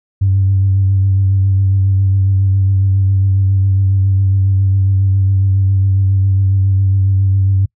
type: tone with vibrato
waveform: sine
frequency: 96.7 Hz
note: G2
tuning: 23 cents flat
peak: -8 dBFS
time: 0.21-7.66 s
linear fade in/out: 10 ms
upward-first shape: triangle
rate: 7.3 Hz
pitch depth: 33 cents each way
effects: noise-tail reverb RT60 0.1 s tail -26 dB re dry + tanh soft clip ceiling -4 dBFS